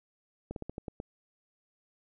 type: slowing click train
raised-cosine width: 2 ms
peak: -24 dBFS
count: 7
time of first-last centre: 0.51-1.001 s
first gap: 52 ms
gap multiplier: 1.18
effects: none